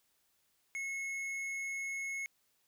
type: tone with tanh clipping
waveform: sine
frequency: 2181 Hz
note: C#7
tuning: 29 cents flat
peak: -38 dBFS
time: 0.75-2.26 s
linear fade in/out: 0 ms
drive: 10 dB
effects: white hiss -75 dBFS RMS until 2.67 s